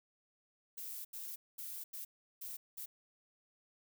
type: noise bursts at uneven times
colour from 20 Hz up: violet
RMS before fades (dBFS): -45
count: 6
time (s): 0.77-1.05 / 1.13-1.36 / 1.58-1.84 / 1.93-2.05 / 2.41-2.57 / 2.77-2.86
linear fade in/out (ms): 10
effects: none